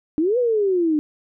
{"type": "exponential two-way sweep", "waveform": "sine", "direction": "up then down", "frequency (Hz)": [294.4, 506, 294.4], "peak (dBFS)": -16, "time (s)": [0.18, 0.99], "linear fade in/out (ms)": 0, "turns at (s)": 0.38, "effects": []}